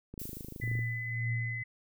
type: click train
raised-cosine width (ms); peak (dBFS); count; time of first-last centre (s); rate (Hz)
3; -30; 18; 0.14-0.791; 26.1
type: noise with exponential decay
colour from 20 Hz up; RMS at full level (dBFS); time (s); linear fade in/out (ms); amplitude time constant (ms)
violet; -41; 0.19-1.3; 5; 240
type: tone with pitch glide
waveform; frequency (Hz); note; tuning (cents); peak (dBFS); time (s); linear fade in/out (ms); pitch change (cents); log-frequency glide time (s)
sine; 2002 to 2026; B6 to B6; +23 to +44; -36; 0.61-1.64; 10; +21; 0.88-1.18
type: tone with tremolo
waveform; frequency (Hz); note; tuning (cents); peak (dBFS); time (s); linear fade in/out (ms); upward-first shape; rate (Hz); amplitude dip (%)
sine; 116.54; A#2; 0; -29; 0.62-1.63; 10; triangle; 1.8; 70
effects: none